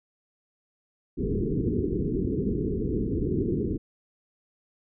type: low-pass noise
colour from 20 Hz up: white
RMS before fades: -27 dBFS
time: 1.17-3.78 s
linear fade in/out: 20 ms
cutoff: 440 Hz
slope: 96 dB/octave
effects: none